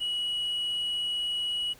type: tone with tanh clipping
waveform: sine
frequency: 2921 Hz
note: F#7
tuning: 23 cents flat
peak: -28 dBFS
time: 0-1.74 s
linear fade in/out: 20 ms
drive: 1 dB
effects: pink hiss -55 dBFS RMS until 1.79 s